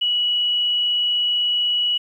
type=tone; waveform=sine; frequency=2931 Hz; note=F#7; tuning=17 cents flat; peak=-17 dBFS; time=0.01-1.98 s; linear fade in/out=10 ms; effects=9-bit